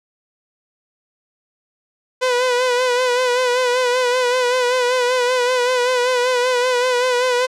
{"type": "tone with vibrato", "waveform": "sawtooth", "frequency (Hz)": 498.7, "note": "B4", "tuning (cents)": 17, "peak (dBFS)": -11, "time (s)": [2.21, 7.47], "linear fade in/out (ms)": 20, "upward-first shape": "sine", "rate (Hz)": 5.2, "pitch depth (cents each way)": 48, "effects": ["low-pass 7000 Hz 12 dB/octave"]}